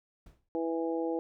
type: noise with exponential decay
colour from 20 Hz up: brown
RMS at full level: -46 dBFS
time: 0.26-0.49 s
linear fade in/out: 5 ms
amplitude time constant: 48 ms
type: harmonic tone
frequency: 164.81 Hz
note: E3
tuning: in tune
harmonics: 2 / 3 / 4 / 5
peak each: -32 / -33 / -42 / -40 dBFS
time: 0.55-1.19 s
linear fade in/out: 0 ms
effects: none